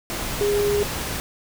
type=tone in noise; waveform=sine; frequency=410 Hz; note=G#4; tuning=22 cents flat; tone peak=-18 dBFS; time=0.41-0.83 s; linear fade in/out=0 ms; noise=pink; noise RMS=-28 dBFS; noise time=0.1-1.2 s; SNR=+7 dB; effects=none